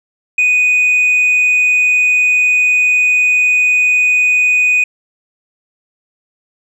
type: tone with tanh clipping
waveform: sine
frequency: 2486 Hz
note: D#7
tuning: 2 cents flat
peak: -9 dBFS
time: 0.38-4.84 s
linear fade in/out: 5 ms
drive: 1 dB
effects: none